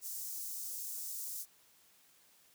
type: high-pass noise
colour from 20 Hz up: white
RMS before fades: -42 dBFS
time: 0.01-1.46 s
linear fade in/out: 50 ms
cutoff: 5800 Hz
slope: 24 dB/octave
effects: white hiss -66 dBFS RMS until 2.54 s + high-pass 60 Hz 12 dB/octave